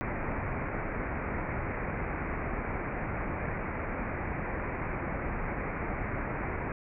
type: low-pass noise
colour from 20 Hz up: pink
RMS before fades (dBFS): -34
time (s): 0.01-6.72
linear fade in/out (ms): 0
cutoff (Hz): 2400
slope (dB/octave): 96
effects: none